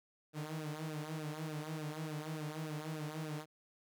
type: tone with flanger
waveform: sawtooth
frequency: 154.4 Hz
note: D#3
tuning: 13 cents flat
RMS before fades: -42 dBFS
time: 0.33-3.46 s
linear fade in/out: 50 ms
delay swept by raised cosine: 0.92 to 6.12 ms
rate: 3.4 Hz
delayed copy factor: -0.85
effects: none